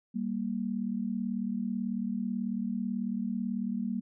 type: tone pair together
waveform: sine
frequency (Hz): 196 / 234.2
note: G3 / A#3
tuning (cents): 0 / +8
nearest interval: minor third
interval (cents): 308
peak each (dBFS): -33 / -32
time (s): 0.14-4.01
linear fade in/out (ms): 20
effects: none